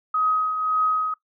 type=tone with tremolo; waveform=sine; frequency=1262 Hz; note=D#6; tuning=24 cents sharp; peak=-17 dBFS; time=0.14-1.14 s; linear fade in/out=5 ms; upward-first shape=triangle; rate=1.8 Hz; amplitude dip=55%; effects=noise-tail reverb RT60 0.1 s tail -18 dB re dry